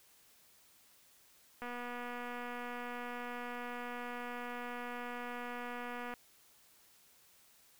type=click train; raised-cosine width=0.5 ms; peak=-29 dBFS; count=1099; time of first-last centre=1.62-6.139 s; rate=243 Hz; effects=white hiss -65 dBFS RMS until 7.79 s